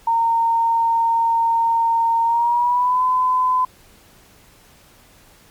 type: tone with pitch glide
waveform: sine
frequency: 919 to 1013.8 Hz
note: A#5 to B5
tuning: -25 to +45 cents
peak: -14 dBFS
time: 0.07-3.65 s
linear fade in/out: 5 ms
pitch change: +170 cents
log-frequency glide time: 2.23-3.03 s
effects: pink hiss -50 dBFS RMS until 5.5 s + MP3 96 kbps